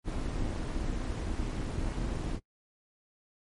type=noise with amplitude modulation; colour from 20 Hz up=brown; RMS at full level=-30 dBFS; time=0.04-2.4 s; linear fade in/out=50 ms; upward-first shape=sine; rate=285 Hz; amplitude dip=65%; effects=noise-tail reverb RT60 0.1 s tail -22 dB re dry + MP3 48 kbps